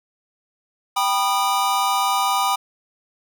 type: chord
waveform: square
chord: G augmented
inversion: none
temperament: just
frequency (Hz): 784 / 980 / 1225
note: G5 / B5 / D#6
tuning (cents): 0 / -14 / -27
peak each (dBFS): -23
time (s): 0.96-2.56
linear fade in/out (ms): 10
effects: none